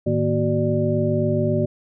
sine tone cluster, 106.6 / 153.9 / 237.7 / 373.5 / 590 Hz, G#2 / D#3 / A#3 / F#4 / D5, +46 / -19 / +34 / +16 / +8 cents, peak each -24 dBFS, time 0.06-1.66 s, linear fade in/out 10 ms, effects none

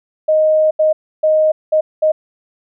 sine tone bursts at uneven times, 622.3 Hz, D#5, in tune, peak -9 dBFS, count 5, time 0.28-0.71 / 0.79-0.93 / 1.23-1.52 / 1.72-1.81 / 2.02-2.12 s, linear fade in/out 10 ms, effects none

